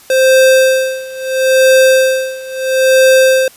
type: tone with tremolo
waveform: square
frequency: 523.3 Hz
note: C5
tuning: in tune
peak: -5 dBFS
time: 0.1-3.48 s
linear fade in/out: 2 ms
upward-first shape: sine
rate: 0.75 Hz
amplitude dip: 90%
effects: white hiss -41 dBFS RMS until 3.56 s + resampled to 32000 Hz